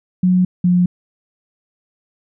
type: tone pair in turn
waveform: sine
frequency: 182.4 / 178.44 Hz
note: F#3 / F3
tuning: -24 / +38 cents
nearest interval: unison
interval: 38 cents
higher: first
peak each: -10 dBFS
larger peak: neither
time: 0.23-0.45 / 0.64-0.86 s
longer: neither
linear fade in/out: 5 ms
effects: none